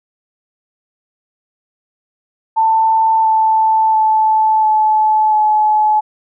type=tone with pitch steps; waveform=sine; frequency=889 / 880.3 / 871.7 / 863.2 / 854.8 Hz; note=A5 / A5 / A5 / A5 / G#5; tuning=+18 / +1 / -16 / -33 / +50 cents; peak=-9 dBFS; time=2.56-6.01 s; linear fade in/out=20 ms; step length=690 ms; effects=none